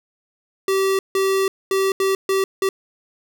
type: tone bursts at uneven times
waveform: square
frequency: 386.3 Hz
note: G4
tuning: 25 cents flat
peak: -17 dBFS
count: 6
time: 0.68-0.99 / 1.15-1.48 / 1.71-1.92 / 2-2.15 / 2.29-2.44 / 2.62-2.69 s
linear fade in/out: 2 ms
effects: none